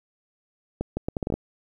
accelerating click train, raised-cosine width 2 ms, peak -13 dBFS, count 9, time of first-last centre 0.81-1.34 s, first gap 160 ms, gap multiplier 0.72, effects 9-bit

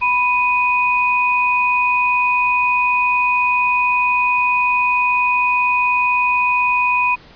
sine tone pair together, 987.8 / 2489 Hz, B5 / D#7, 0 / 0 cents, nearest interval octave + major third, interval 1600 cents, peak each -16 dBFS, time 0.01-7.16 s, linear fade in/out 20 ms, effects pink hiss -44 dBFS RMS until 7.35 s + resampled to 11025 Hz

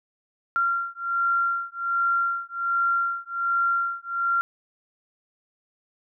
sine beating tone pair, 1378 / 1379.3 Hz, F6 / F6, -24 / -22 cents, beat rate 1.3 Hz, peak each -25 dBFS, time 0.56-4.41 s, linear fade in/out 0 ms, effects none

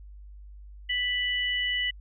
sine tone pair together, 1975.5 / 2960 Hz, B6 / F#7, 0 / 0 cents, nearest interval perfect fifth, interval 700 cents, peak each -28 dBFS, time 0.89-1.91 s, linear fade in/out 10 ms, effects added 50 Hz sine -43 dBFS peak until 2 s

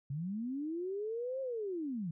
sine linear two-way sweep, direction up then down, 131.4 to 540 to 153 Hz, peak -35 dBFS, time 0.1-2.11 s, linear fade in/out 5 ms, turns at 1.41 s, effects none

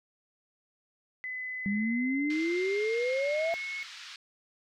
sine tone with pitch glide, 2016 to 2186 Hz, B6 to C#7, +35 to -25 cents, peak -34 dBFS, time 1.24-3.83 s, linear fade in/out 0 ms, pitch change +140 cents, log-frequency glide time 1.59-3.64 s
sine exponential sweep, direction up, 196 to 683 Hz, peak -27 dBFS, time 1.66-3.54 s, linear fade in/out 0 ms
white band-pass noise, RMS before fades -46 dBFS, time 2.3-4.16 s, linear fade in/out 2 ms, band 1300 to 4900 Hz, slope 24 dB/octave
effects none

